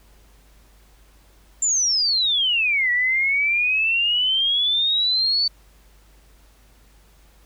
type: exponential two-way sweep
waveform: sine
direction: down then up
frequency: 7340 to 1929 to 4543 Hz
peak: -17 dBFS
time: 1.62-5.48 s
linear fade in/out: 5 ms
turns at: 2.91 s
effects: added 50 Hz sine -51 dBFS peak until 7.45 s + pink hiss -57 dBFS RMS until 7.45 s